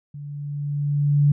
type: tone with level ramp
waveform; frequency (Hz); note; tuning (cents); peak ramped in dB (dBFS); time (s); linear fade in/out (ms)
sine; 144.7; D3; -25; -33 to -12; 0.14-1.32; 5
effects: none